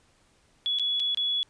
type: tone with dropouts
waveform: sine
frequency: 3388 Hz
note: G#7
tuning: 34 cents sharp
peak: -24 dBFS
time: 0.66-1.43 s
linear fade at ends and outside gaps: 0 ms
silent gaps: 0.787-0.796 / 0.997-1.001 / 1.147-1.173 s
effects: pink hiss -64 dBFS RMS until 1.49 s + resampled to 22050 Hz